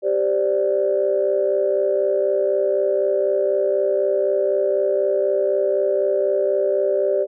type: chord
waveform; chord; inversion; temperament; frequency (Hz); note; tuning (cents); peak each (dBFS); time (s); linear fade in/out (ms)
sine; G suspended fourth; none; equal; 392 / 523.3 / 587.3; G4 / C5 / D5; 0 / 0 / 0; -20 / -23 / -19; 0.02-7.27; 50
effects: tanh soft clip ceiling -7 dBFS